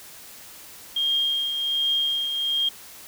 sine tone with tremolo, 3222 Hz, G7, 47 cents sharp, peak -19 dBFS, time 0.96-2.69 s, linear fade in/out 5 ms, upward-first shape triangle, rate 1.3 Hz, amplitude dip 50%, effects white hiss -44 dBFS RMS until 3.07 s

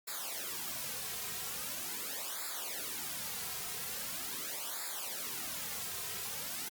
white noise with flanger, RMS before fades -40 dBFS, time 0.07-6.69 s, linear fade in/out 10 ms, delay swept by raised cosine 0.33 to 3.53 ms, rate 0.42 Hz, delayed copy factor -0.9, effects Opus 48 kbps

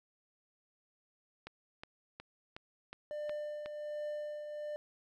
click train, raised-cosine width 0.3 ms, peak -29 dBFS, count 7, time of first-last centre 1.47-3.66 s, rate 2.74 Hz
triangle tone with tremolo, 597 Hz, D5, 28 cents sharp, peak -34 dBFS, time 3.11-4.76 s, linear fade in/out 0 ms, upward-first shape triangle, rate 1.3 Hz, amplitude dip 50%
effects none

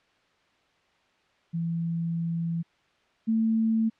sine tone pair in turn, 167.2 / 223.2 Hz, E3 / A3, +25 / +25 cents, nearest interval perfect fourth, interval 500 cents, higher second, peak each -26 / -21 dBFS, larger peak second, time 1.53-2.63 / 3.27-3.9 s, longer first, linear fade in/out 20 ms, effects white hiss -65 dBFS RMS until 3.99 s + low-pass 3000 Hz 12 dB/octave

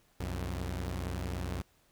sawtooth tone pair together, 63.85 / 90.3 Hz, C2 / F#2, -42 / -42 cents, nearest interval tritone, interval 600 cents, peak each -33 / -33 dBFS, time 0.2-1.62 s, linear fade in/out 5 ms, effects pink hiss -68 dBFS RMS until 1.91 s

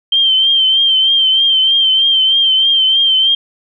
sine tone with vibrato, 3137 Hz, G7, 1 cent sharp, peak -8 dBFS, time 0.12-3.35 s, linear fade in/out 5 ms, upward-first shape triangle, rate 3.2 Hz, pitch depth 51 cents each way, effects none

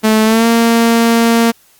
sawtooth tone with pitch glide, 217.9 to 230.9 Hz, A3 to A#3, -17 to -16 cents, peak -4 dBFS, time 0.03-1.52 s, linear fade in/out 20 ms, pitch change +101 cents, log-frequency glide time 0.24-0.46 s, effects white hiss -49 dBFS RMS until 1.79 s + Opus 48 kbps

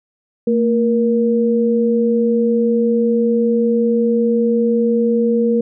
sine tone pair together, 227.2 / 472.6 Hz, A#3 / A#4, -44 / +24 cents, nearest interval octave + minor second, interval 1268 cents, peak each -15 dBFS, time 0.47-5.61 s, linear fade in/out 5 ms, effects none

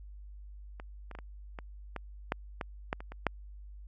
clicks, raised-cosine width 0.5 ms, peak -29 / -30 / -29 / -30 / -26 / -22 / -14 / -19 / -16 / -29 / -29 / -11 dBFS, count 12, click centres 0.799 / 1.113 / 1.151 / 1.188 / 1.588 / 1.963 / 2.321 / 2.612 / 2.929 / 3.005 / 3.12 / 3.267 s, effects added 50 Hz sine -45 dBFS peak until 3.87 s

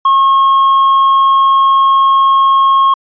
triangle tone, 1084 Hz, C#6, 39 cents flat, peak -4 dBFS, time 0.05-2.94 s, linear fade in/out 5 ms, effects resampled to 11025 Hz

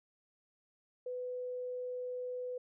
sine tone, 499 Hz, B4, 18 cents sharp, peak -37 dBFS, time 1.06-2.58 s, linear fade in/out 5 ms, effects none

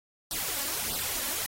white noise with flanger, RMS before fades -32 dBFS, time 0.31-1.46 s, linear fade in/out 0 ms, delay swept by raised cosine 0.21 to 3.61 ms, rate 1.6 Hz, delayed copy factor +0.95, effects AAC 48 kbps

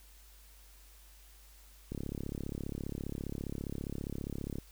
click train, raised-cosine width 3 ms, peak -25 dBFS, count 94, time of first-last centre 1.92-4.585 s, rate 34.9 Hz, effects added 50 Hz sine -56 dBFS peak until 4.71 s + white hiss -61 dBFS RMS until 4.71 s

